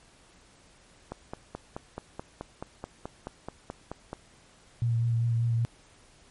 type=click train; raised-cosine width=1 ms; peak=-21 dBFS; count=15; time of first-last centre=1.12-4.131 s; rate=4.65 Hz
type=tone with vibrato; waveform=sine; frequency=116.54 Hz; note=A#2; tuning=in tune; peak=-23 dBFS; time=4.82-5.65 s; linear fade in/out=0 ms; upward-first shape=triangle; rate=5.1 Hz; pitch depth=25 cents each way
effects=pink hiss -58 dBFS RMS until 6.3 s + MP3 48 kbps